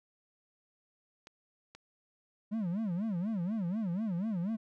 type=clicks; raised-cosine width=0.2 ms; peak=-32 dBFS; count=2; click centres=1.271 / 1.75 s
type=tone with vibrato; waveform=triangle; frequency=196 Hz; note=G3; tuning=in tune; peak=-29 dBFS; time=2.51-4.57 s; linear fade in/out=20 ms; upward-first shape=sine; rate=4.1 Hz; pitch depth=260 cents each way
effects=none